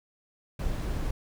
brown noise, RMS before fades -30 dBFS, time 0.59-1.11 s, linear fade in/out 5 ms, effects none

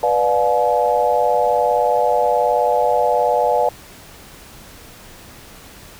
sine chord, B diminished seventh, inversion none, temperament just, 493.9 / 592.7 / 711.2 / 853.4 Hz, B4 / D5 / F5 / Ab5, 0 / +16 / +31 / +47 cents, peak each -19 dBFS, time 0.03-3.69 s, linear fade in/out 2 ms, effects pink hiss -41 dBFS RMS until 5.99 s

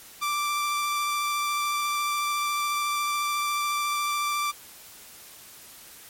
sawtooth tone with vibrato, 1174.7 Hz, D6, in tune, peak -21 dBFS, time 0.21-4.52 s, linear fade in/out 20 ms, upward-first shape triangle, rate 14 Hz, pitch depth 12 cents each way, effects white hiss -47 dBFS RMS until 6.09 s + MP3 64 kbps

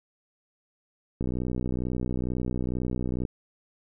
click train, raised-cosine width 3 ms, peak -17 dBFS, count 128, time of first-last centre 1.21-3.252 s, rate 62.2 Hz, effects none

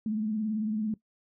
sine tone with vibrato, 215.7 Hz, A3, 34 cents flat, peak -27 dBFS, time 0.06-0.94 s, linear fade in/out 2 ms, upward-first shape triangle, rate 18 Hz, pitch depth 72 cents each way, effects noise-tail reverb RT60 0.1 s tail -18 dB re dry

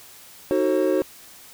triangle chord, D# diminished seventh, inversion none, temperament just, 311.1 / 373.4 / 448 / 537.6 Hz, D#4 / F#4 / A4 / C5, 0 / +16 / +31 / +47 cents, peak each -22 / -20 / -26 / -21 dBFS, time 0.51-1.02 s, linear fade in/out 0 ms, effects white hiss -46 dBFS RMS until 1.53 s

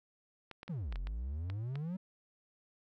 clicks, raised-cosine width 0.3 ms, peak -30 dBFS, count 8, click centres 0.513 / 0.631 / 0.68 / 0.925 / 0.958 / 1.071 / 1.5 / 1.756 s
triangle exponential two-way sweep, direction down then up, 192.9 to 42 to 192.9 Hz, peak -34 dBFS, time 0.69-1.97 s, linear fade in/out 10 ms, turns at 0.97 s
effects none

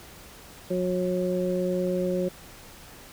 harmonic tone, 181.7 Hz, F#3, 31 cents flat, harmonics 1 / 2 / 3, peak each -28 / -28 / -28 dBFS, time 0.7-2.29 s, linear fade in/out 10 ms, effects pink hiss -47 dBFS RMS until 3.12 s

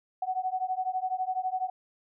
sine beating tone pair, 740 / 752 Hz, F#5 / F#5, 0 / +28 cents, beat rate 12 Hz, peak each -31 dBFS, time 0.22-1.7 s, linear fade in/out 5 ms, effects none

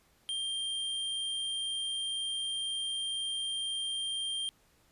square tone, 3181 Hz, G7, 25 cents sharp, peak -33 dBFS, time 0.29-4.49 s, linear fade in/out 0 ms, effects pink hiss -67 dBFS RMS until 4.91 s + resampled to 32000 Hz

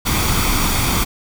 pink noise with comb filter, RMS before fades -17 dBFS, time 0.05-1.05 s, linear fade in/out 20 ms, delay 0.87 ms, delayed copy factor +0.5, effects none

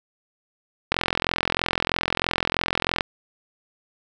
click train, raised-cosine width 0.3 ms, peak -4 dBFS, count 91, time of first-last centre 0.92-3.008 s, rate 43.1 Hz, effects none

